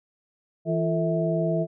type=tone cluster; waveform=sine; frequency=164.4 / 344 / 445.6 / 648 Hz; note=E3 / F4 / A4 / E5; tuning=-4 / -26 / +22 / -30 cents; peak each=-25 / -29 / -31 / -26 dBFS; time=0.65-1.67 s; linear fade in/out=50 ms; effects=none